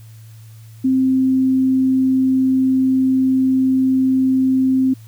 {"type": "tone", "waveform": "sine", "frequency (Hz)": 261.6, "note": "C4", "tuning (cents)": 0, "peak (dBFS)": -12, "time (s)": [0.84, 4.94], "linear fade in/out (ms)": 10, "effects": ["added 111 Hz sine -37 dBFS peak until 5.07 s", "white hiss -52 dBFS RMS until 5.07 s"]}